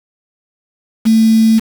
sine tone with quantisation, 222.3 Hz, A3, 18 cents sharp, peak -6 dBFS, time 1.05-1.6 s, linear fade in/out 20 ms, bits 4, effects none

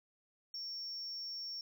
triangle tone, 5480 Hz, F8, 34 cents flat, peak -38 dBFS, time 0.54-1.61 s, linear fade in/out 2 ms, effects tanh soft clip ceiling -37 dBFS

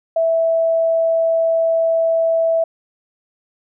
sine tone, 657 Hz, E5, 6 cents flat, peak -13 dBFS, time 0.16-2.64 s, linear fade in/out 5 ms, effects none

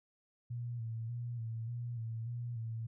sine tone with vibrato, 116.54 Hz, A#2, in tune, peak -37 dBFS, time 0.5-2.87 s, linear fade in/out 10 ms, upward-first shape square, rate 1.7 Hz, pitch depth 48 cents each way, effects none

